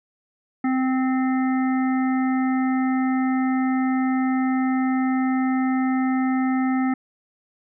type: harmonic tone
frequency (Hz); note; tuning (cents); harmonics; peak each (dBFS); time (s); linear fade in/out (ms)
260; C4; -11; 1 / 3 / 5 / 7 / 8; -19 / -29 / -33 / -36 / -37; 0.64-6.94; 5
effects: none